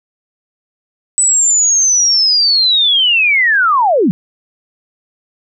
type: linear sweep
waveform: sine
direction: down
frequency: 8030 to 155.56 Hz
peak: -8 dBFS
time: 1.18-4.11 s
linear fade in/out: 0 ms
effects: none